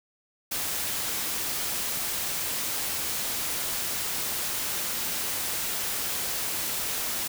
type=noise; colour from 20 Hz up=white; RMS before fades=-30 dBFS; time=0.51-7.28 s; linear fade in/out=10 ms; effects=none